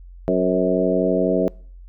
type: harmonic tone with a mistuned harmonic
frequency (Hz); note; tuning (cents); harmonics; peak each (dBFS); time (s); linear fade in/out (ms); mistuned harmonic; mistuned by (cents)
92; F#2; -9; 2 / 3 / 4 / 5 / 6 / 7; -23 / -23 / -23 / -23 / -23 / -23; 0.28-1.48; 0; 6; -38
effects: noise-tail reverb RT60 0.5 s tail -25 dB re dry + added 44 Hz sine -38 dBFS peak until 1.88 s